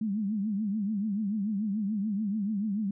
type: tone with vibrato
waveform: sine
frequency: 207.4 Hz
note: G#3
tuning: 2 cents flat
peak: -27 dBFS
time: 0.01-2.91 s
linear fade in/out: 5 ms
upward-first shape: triangle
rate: 6.9 Hz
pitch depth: 150 cents each way
effects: none